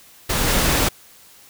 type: noise with level steps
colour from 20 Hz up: pink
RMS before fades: -20 / -18 dBFS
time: 0.29-0.89 s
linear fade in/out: 10 ms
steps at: 0.47 s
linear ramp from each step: 10 ms
effects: white hiss -48 dBFS RMS until 1.49 s